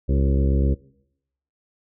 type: harmonic tone with a mistuned harmonic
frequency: 68.3 Hz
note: C#2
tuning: 25 cents flat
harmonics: 1 / 2 / 3 / 4 / 5 / 6 / 7 / 8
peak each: -18 / -24 / -28 / -30 / -32 / -34 / -35 / -36 dBFS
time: 0.08-0.75 s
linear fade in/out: 20 ms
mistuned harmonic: 6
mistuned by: -31 cents
effects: noise-tail reverb RT60 0.8 s tail -22 dB re dry